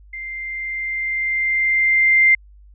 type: tone with level ramp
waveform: sine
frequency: 2093 Hz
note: C7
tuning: in tune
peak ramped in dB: -28 to -9 dBFS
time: 0.13-2.35 s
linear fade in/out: 5 ms
effects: added 50 Hz sine -43 dBFS peak until 2.74 s